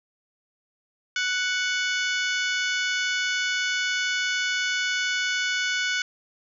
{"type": "harmonic tone with a mistuned harmonic", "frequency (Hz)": 741, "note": "F#5", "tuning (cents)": 2, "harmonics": [2, 3, 4, 5, 6, 7, 8, 9], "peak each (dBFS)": [-26, -30, -32, -34, -36, -37, -38, -39], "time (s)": [1.16, 6.02], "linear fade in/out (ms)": 2, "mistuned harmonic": 5, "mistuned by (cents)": -100, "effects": []}